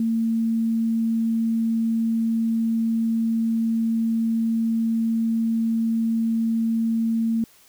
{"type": "tone", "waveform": "sine", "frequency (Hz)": 226.7, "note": "A#3", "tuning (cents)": -48, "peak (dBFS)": -19, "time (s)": [0, 7.44], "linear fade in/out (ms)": 2, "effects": ["white hiss -54 dBFS RMS until 7.68 s"]}